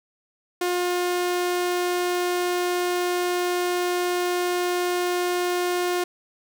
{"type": "tone", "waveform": "sawtooth", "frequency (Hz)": 356.3, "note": "F4", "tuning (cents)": 35, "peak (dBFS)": -18, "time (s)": [0.61, 6.04], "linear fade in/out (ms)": 5, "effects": []}